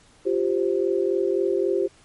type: chord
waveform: sine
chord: F suspended second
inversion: none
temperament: just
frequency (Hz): 349.2 / 392.9 / 523.8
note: F4 / G4 / C5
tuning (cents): 0 / +4 / +2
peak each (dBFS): -24 / -22 / -27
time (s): 0.25-1.88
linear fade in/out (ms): 20
effects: pink hiss -55 dBFS RMS until 2.04 s + MP3 48 kbps